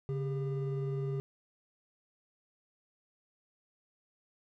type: tone pair together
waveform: triangle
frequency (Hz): 139.84 / 400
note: C#3 / G4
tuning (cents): +16 / +35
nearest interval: octave + tritone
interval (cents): 1819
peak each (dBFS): -31 / -36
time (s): 0.09-1.2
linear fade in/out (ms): 0
effects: none